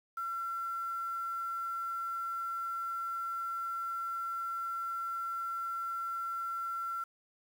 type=tone with quantisation; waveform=sine; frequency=1356 Hz; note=E6; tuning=49 cents sharp; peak=-34 dBFS; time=0.17-7.04 s; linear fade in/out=5 ms; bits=9; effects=none